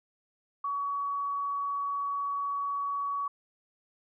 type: tone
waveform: sine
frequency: 1129 Hz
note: C#6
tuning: 31 cents sharp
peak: -29 dBFS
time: 0.64-3.28 s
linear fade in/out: 5 ms
effects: none